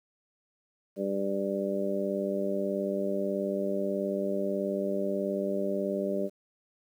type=harmonic tone; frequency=98.4 Hz; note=G2; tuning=7 cents sharp; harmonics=2 / 3 / 4 / 5 / 6; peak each=-33 / -37 / -33 / -38 / -32 dBFS; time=0.96-6.3 s; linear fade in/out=50 ms; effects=10-bit